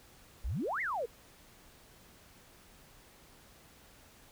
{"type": "exponential two-way sweep", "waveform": "sine", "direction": "up then down", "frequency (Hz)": [43.65, 2200, 430.7], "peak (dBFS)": -32, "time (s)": [0.44, 1.06], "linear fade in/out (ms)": 10, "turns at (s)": 0.81, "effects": ["pink hiss -59 dBFS RMS until 4.31 s"]}